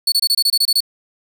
40% pulse tone bursts, 4435 Hz, C#8, in tune, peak -11 dBFS, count 10, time 0.07-0.805 s, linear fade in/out 5 ms, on 51 ms, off 25 ms, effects none

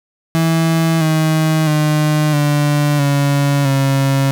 35% pulse tone with pitch steps, 163.4 / 157.65 / 152.11 / 146.75 / 141.59 / 136.61 Hz, E3 / D#3 / D#3 / D3 / C#3 / C#3, -15 / +23 / -39 / -1 / +37 / -25 cents, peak -10 dBFS, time 0.35-4.31 s, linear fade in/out 0 ms, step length 660 ms, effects none

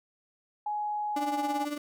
sine tone with pitch glide, 838 to 832.2 Hz, G#5 to G#5, +15 to +3 cents, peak -29 dBFS, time 0.66-1.65 s, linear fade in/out 5 ms, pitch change -12 cents, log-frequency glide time 1.12-1.38 s
35% pulse tone with tremolo, 294 Hz, D4, 2 cents sharp, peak -27 dBFS, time 1.16-1.78 s, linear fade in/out 5 ms, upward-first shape triangle, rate 18 Hz, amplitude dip 75%
effects none

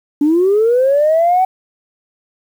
sine linear sweep, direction up, 283.1 to 761 Hz, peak -8 dBFS, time 0.21-1.45 s, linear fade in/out 5 ms, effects tanh soft clip ceiling -5 dBFS + 7-bit

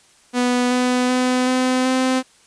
sawtooth tone with pitch steps, 246.9 / 249.8 / 252.7 / 255.6 / 258.6 Hz, B3 / B3 / B3 / C4 / C4, 0 / +20 / +40 / -40 / -20 cents, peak -12 dBFS, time 0.33-2.23 s, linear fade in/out 50 ms, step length 380 ms, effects white hiss -53 dBFS RMS until 2.46 s + resampled to 22050 Hz

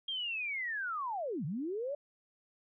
sine linear two-way sweep, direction down then up, 3246 to 131.6 to 593 Hz, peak -34 dBFS, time 0.08-1.95 s, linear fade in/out 5 ms, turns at 1.45 s, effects none

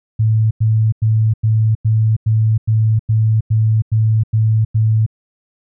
sine tone bursts, 110 Hz, A2, in tune, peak -10 dBFS, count 12, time 0.19-5.064 s, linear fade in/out 10 ms, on 320 ms, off 94 ms, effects none

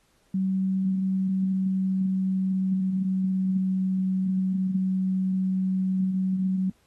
sine tone with pitch glide, 190 to 188.03 Hz, F#3 to F#3, +46 to +28 cents, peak -22 dBFS, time 0.34-6.7 s, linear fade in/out 5 ms, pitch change -18 cents, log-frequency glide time 0.85-4.14 s, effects pink hiss -66 dBFS RMS until 6.86 s + AAC 32 kbps

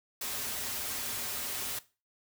white noise with comb filter, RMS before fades -36 dBFS, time 0.21-1.79 s, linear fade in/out 5 ms, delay 6 ms, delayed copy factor -0.6, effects noise-tail reverb RT60 0.3 s tail -17 dB re dry

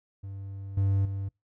triangle tone with level steps, 98 Hz, G2, in tune, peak -34 / -20 / -28 dBFS, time 0.23-1.29 s, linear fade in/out 10 ms, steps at 0.77 / 1.05 s, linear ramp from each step 5 ms, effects noise-tail reverb RT60 0.2 s tail -26 dB re dry

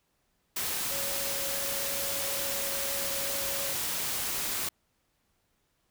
sine tone in noise, 554.4 Hz, C#5, in tune, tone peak -39 dBFS, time 0.91-3.73 s, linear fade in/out 5 ms, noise white, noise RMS -32 dBFS, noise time 0.56-4.69 s, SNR -10 dB, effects pink hiss -74 dBFS RMS until 5.9 s

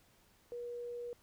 sine tone, 480.3 Hz, B4, 48 cents flat, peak -40 dBFS, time 0.52-1.13 s, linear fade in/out 0 ms, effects pink hiss -68 dBFS RMS until 1.22 s

